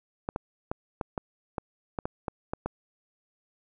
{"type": "clicks", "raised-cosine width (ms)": 1, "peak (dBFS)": -16, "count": 11, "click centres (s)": [0.289, 0.361, 0.715, 1.012, 1.178, 1.582, 1.988, 2.055, 2.282, 2.535, 2.66], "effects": []}